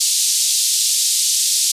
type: band-pass noise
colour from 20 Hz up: white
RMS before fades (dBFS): -17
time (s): 0-1.72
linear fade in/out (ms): 10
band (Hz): 3800 to 9400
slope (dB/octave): 24
effects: resampled to 32000 Hz